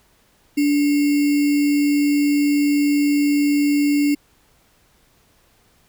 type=tone with sample-and-hold; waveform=sine; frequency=289.8 Hz; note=D4; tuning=23 cents flat; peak=-14 dBFS; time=0.57-4.15 s; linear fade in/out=10 ms; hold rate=2450 Hz; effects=pink hiss -58 dBFS RMS until 5.88 s